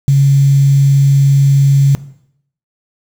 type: tone with quantisation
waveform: sine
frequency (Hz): 138.59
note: C#3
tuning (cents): 0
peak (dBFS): -5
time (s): 0.08-1.95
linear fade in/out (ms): 0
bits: 5
effects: noise-tail reverb RT60 0.7 s tail -17 dB re dry